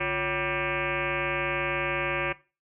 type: tone with frequency modulation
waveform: sine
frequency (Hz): 1382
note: F6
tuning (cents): -19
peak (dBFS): -25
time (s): 0-2.33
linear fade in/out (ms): 10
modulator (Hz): 206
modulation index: 5.8
effects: noise-tail reverb RT60 0.3 s tail -18 dB re dry